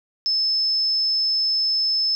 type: tone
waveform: sine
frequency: 5240 Hz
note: E8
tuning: 11 cents flat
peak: -18 dBFS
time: 0.26-2.15 s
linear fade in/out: 0 ms
effects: 9-bit

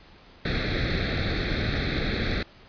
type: noise with comb filter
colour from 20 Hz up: pink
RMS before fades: -26 dBFS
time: 0.45-2.43 s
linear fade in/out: 5 ms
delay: 0.51 ms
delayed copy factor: +0.9
effects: pink hiss -52 dBFS RMS until 2.68 s + resampled to 11025 Hz

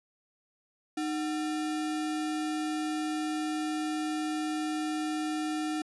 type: tone with sample-and-hold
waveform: sine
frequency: 307.9 Hz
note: D#4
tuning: 18 cents flat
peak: -29 dBFS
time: 0.97-5.82 s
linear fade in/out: 5 ms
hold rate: 1050 Hz
effects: resampled to 24000 Hz

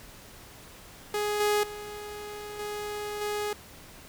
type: tone with level steps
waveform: sawtooth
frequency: 416.7 Hz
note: G#4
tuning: 6 cents sharp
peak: -23 / -19 / -34 / -29 / -25 dBFS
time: 1.14-3.53 s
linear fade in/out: 2 ms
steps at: 1.4 / 1.63 / 2.59 / 3.21 s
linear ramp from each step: 5 ms
effects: pink hiss -49 dBFS RMS until 4.08 s

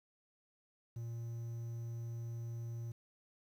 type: tone with quantisation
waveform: triangle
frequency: 116.54 Hz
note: A#2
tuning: in tune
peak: -38 dBFS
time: 0.96-2.92 s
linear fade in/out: 5 ms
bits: 11
effects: none

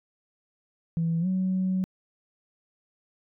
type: tone with pitch glide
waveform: sine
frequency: 165.5 to 186.84 Hz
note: E3 to F#3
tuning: +7 to +17 cents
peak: -22 dBFS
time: 0.97-1.84 s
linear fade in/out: 0 ms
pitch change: +210 cents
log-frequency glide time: 1.2-1.27 s
effects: tanh soft clip ceiling -19 dBFS

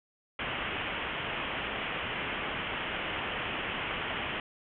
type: low-pass noise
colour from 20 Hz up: white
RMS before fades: -35 dBFS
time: 0.39-4.4 s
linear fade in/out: 2 ms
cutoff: 3200 Hz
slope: 96 dB/octave
effects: none

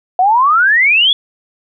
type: exponential sweep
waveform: sine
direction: up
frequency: 710 to 3466 Hz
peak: -7 dBFS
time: 0.19-1.13 s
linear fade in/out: 2 ms
effects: none

